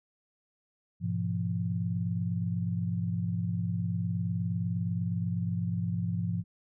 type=chord; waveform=sine; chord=F diminished; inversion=first; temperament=equal with one note detuned; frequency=103.83 / 123.47 / 172.01 Hz; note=Ab2 / Cb3 / F3; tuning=0 / 0 / -26 cents; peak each=-32 / -36 / -31 dBFS; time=1-6.44 s; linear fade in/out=50 ms; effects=none